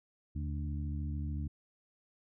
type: harmonic tone with a mistuned harmonic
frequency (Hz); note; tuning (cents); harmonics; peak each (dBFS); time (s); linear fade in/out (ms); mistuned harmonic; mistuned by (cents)
73.42; D2; 0; 1 / 2 / 3 / 4; -35 / -41 / -45 / -47; 0.35-1.48; 10; 1; +110
effects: none